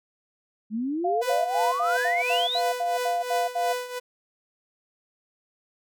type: exponential sweep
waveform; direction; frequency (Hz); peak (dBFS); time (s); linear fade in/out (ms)
sine; up; 206.5 to 4339; -25; 0.7-2.62; 50
type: tone bursts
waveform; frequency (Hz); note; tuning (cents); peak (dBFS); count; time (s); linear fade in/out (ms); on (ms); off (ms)
sine; 698.5; F5; 0; -23; 11; 1.04-3.73; 10; 180; 71
type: tone with tremolo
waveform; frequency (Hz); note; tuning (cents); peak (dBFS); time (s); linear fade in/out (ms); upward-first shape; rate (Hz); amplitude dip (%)
sawtooth; 496.2; B4; +8; -21; 1.21-4; 20; triangle; 2.9; 80
effects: none

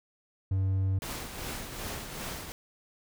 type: tone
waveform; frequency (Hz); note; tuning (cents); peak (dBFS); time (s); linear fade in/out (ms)
triangle; 95.6; G2; -43; -23; 0.51-0.99; 5
type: noise with tremolo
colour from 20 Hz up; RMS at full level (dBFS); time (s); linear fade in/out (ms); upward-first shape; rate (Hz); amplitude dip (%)
pink; -36; 1.02-2.52; 0; triangle; 2.6; 55
effects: none

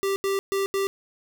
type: tone bursts at uneven times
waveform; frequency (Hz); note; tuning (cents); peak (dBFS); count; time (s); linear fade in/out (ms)
square; 392; G4; 0; -23; 4; 0.03-0.16 / 0.24-0.39 / 0.52-0.66 / 0.74-0.87; 0
effects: none

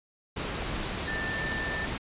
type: tone in noise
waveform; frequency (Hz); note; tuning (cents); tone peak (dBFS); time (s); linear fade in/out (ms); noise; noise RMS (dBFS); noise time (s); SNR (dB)
sine; 1780; A6; +20; -32; 1.07-1.86; 10; pink; -33; 0.36-1.98; -2
effects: resampled to 8000 Hz

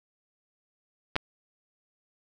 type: clicks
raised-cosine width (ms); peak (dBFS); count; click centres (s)
0.3; -14 / -8; 2; 1.157 / 1.164
effects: none

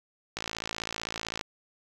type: click train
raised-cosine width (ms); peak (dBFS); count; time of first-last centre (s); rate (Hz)
0.2; -15; 59; 0.37-1.411; 55.7
effects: 8-bit

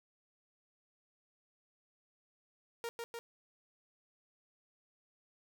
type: tone with echo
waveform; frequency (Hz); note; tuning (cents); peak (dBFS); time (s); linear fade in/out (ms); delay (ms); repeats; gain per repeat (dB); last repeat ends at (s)
sawtooth; 466.2; A#4; 0; -34; 2.84-2.89; 0; 150; 2; -2; 3.19
effects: none

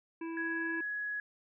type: harmonic tone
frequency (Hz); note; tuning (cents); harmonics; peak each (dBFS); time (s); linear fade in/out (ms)
329.6; E4; 0; 1 / 3 / 5 / 7 / 8; -37 / -47 / -51 / -54 / -55; 0.21-0.81; 5
type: tone with pitch glide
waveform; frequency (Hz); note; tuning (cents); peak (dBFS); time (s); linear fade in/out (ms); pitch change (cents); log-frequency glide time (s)
sine; 1666 to 1677.6; G#6 to G#6; +5 to +17; -34; 0.37-1.2; 2; +12; 0.5-0.87
effects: none

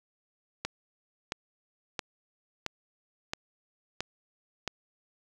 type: click train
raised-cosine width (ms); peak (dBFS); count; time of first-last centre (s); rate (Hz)
0.2; -14; 7; 0.65-4.677; 1.49
effects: none

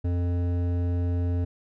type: tone with hard clipping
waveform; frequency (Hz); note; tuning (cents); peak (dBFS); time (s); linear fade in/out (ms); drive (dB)
sine; 87.8; F2; +10; -25; 0.04-1.45; 10; 12
effects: none

